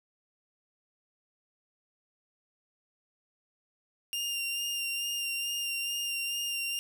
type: tone with vibrato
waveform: sawtooth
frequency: 2794 Hz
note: F7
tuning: in tune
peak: -28 dBFS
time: 4.13-6.79 s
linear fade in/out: 0 ms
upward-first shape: sine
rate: 2.3 Hz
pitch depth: 19 cents each way
effects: none